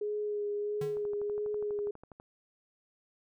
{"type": "tone with vibrato", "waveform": "sine", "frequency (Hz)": 415.7, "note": "G#4", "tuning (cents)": 2, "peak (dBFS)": -31, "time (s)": [0.01, 1.91], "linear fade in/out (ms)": 5, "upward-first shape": "sine", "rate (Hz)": 1.5, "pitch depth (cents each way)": 17}
{"type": "tone with exponential decay", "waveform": "square", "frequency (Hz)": 150, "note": "D3", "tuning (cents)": 37, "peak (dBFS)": -35, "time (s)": [0.81, 1.07], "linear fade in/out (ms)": 5, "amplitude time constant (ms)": 55}
{"type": "click train", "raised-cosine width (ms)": 1, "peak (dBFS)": -35, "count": 16, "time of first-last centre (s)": [0.97, 2.2], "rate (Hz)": 12.2}
{"effects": []}